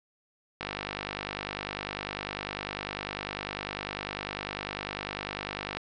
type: click train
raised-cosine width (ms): 0.3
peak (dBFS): -16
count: 259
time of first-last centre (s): 0.61-5.77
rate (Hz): 50
effects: resampled to 16000 Hz + 8-bit